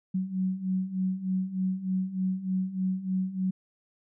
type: beating tone pair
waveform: sine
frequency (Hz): 185.1 / 188.4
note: F#3 / F#3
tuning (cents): +1 / +32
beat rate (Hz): 3.3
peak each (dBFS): -32 / -28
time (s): 0.14-3.51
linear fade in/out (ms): 10
effects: none